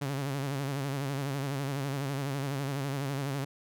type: tone with vibrato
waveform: sawtooth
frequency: 138.4 Hz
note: C#3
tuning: 2 cents flat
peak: -27 dBFS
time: 0.01-3.45 s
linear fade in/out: 10 ms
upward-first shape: sine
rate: 12 Hz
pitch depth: 75 cents each way
effects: none